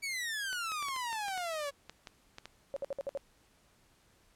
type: exponential sweep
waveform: sawtooth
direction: down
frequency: 2294 to 554.4 Hz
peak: -31 dBFS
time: 0.02-1.71 s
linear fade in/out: 20 ms
type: clicks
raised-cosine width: 0.2 ms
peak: -27 dBFS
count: 12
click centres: 0.529 / 0.719 / 0.826 / 0.885 / 0.963 / 1.129 / 1.283 / 1.377 / 1.896 / 2.072 / 2.384 / 2.456 s
type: tone bursts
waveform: sine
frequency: 554.4 Hz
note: C#5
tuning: in tune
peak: -33 dBFS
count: 6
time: 2.74-3.174 s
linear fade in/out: 0 ms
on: 24 ms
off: 58 ms
effects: pink hiss -67 dBFS RMS until 4.35 s + low-pass 12000 Hz 12 dB/octave